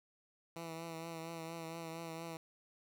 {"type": "tone with vibrato", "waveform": "10% pulse", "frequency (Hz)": 164.7, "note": "E3", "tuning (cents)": -1, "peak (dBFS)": -35, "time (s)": [0.56, 2.37], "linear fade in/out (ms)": 2, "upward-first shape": "triangle", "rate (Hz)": 4.3, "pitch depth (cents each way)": 37, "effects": []}